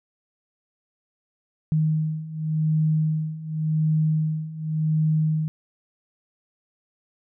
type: beating tone pair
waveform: sine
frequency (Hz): 155.56 / 156.45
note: D#3 / D#3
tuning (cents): 0 / +10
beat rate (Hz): 0.89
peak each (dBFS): -25 / -22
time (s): 1.72-5.48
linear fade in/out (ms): 0
effects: none